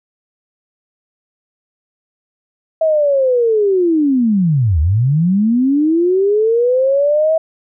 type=linear two-way sweep; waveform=sine; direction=down then up; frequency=650 to 71.9 to 650 Hz; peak=-10 dBFS; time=2.81-7.38 s; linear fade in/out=5 ms; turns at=4.8 s; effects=none